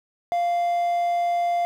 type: tone with quantisation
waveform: triangle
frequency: 696 Hz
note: F5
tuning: 6 cents flat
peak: -18 dBFS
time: 0.32-1.65 s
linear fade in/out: 0 ms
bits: 8
effects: none